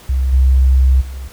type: tone with level steps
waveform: sine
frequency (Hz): 65.41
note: C2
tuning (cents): 0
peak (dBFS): -12 / -7 / -24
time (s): 0.09-1.28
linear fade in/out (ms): 5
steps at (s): 0.32 / 1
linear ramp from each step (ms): 20
effects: pink hiss -41 dBFS RMS until 1.32 s